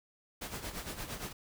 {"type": "noise with tremolo", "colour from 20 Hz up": "pink", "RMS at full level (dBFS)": -39, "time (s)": [0.41, 1.33], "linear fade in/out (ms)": 10, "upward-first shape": "sine", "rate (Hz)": 8.7, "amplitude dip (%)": 65, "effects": []}